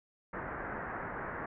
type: low-pass noise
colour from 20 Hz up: white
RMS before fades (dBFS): -40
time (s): 0.33-1.46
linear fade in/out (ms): 5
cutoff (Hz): 1800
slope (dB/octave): 48
effects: none

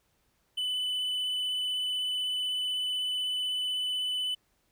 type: tone with vibrato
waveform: triangle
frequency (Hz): 3000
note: F#7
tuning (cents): +23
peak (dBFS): -27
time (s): 0.57-4.35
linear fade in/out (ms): 10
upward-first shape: sine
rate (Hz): 16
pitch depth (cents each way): 9
effects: pink hiss -72 dBFS RMS until 4.71 s

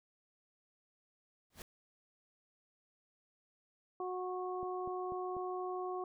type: noise with exponential growth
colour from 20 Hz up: pink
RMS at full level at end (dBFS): -43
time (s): 1.5-1.62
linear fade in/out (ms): 2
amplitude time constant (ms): 25
type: harmonic tone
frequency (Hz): 366.3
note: F#4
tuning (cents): -17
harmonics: 1 / 2 / 3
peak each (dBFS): -39 / -42 / -44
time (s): 4-6.04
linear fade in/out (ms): 2
type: click train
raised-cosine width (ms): 2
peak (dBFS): -35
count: 4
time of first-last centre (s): 4.63-5.367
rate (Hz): 4.07
effects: none

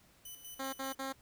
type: tone with tremolo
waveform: 5% pulse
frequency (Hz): 3000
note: F#7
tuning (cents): +23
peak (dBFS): -37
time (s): 0.25-0.95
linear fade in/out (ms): 5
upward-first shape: square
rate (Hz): 5.1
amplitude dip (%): 60
type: tone bursts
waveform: 10% pulse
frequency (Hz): 268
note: C4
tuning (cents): +42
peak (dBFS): -29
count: 3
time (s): 0.59-1.128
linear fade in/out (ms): 10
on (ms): 140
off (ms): 59
effects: pink hiss -65 dBFS RMS until 1.21 s

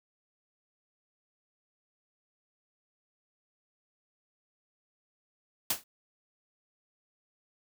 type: noise with exponential decay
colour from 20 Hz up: white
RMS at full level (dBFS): -24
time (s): 5.7-5.84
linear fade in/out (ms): 5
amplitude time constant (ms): 29
effects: none

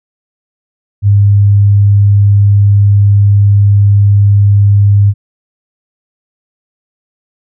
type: tone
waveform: sine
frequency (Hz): 101.3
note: G#2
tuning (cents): -43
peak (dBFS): -3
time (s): 1.02-5.14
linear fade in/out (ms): 50
effects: none

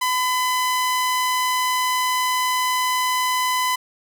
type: tone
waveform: sawtooth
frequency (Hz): 1008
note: B5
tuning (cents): +35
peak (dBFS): -15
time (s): 0.01-3.76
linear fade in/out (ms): 10
effects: none

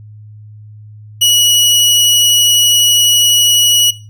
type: tone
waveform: sawtooth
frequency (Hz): 2922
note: F#7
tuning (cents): -22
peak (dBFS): -4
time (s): 1.21-3.91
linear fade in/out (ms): 10
effects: noise-tail reverb RT60 0.3 s tail -17 dB re dry + added 106 Hz sine -32 dBFS peak until 4.09 s

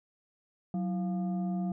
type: tone with frequency modulation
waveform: sine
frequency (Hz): 185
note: F#3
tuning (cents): 0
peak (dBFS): -29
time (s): 0.74-1.72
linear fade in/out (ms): 2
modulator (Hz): 515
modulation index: 0.49
effects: none

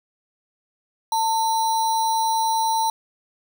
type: tone with sample-and-hold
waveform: sine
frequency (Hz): 895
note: A5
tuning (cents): +29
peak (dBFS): -18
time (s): 1.12-2.9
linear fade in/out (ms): 2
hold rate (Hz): 4900
effects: none

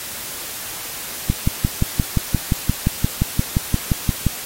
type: click train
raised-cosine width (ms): 5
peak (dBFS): -3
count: 18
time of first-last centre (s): 1.3-4.267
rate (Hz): 5.73
effects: white hiss -30 dBFS RMS until 4.45 s + AAC 48 kbps

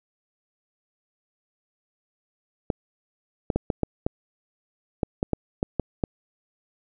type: clicks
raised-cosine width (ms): 2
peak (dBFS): -9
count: 12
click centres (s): 2.702 / 3.502 / 3.56 / 3.702 / 3.833 / 4.065 / 5.032 / 5.229 / 5.333 / 5.629 / 5.797 / 6.038
effects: none

